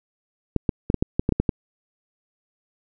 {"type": "clicks", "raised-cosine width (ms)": 3, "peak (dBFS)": -6, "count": 10, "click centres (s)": [0.563, 0.692, 0.901, 0.943, 1.025, 1.195, 1.291, 1.323, 1.4, 1.492], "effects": []}